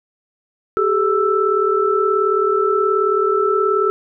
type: tone cluster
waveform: sine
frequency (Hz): 387.5 / 426.2 / 1323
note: G4 / G#4 / E6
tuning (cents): -20 / +45 / +6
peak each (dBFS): -18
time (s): 0.77-3.9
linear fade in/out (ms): 0
effects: none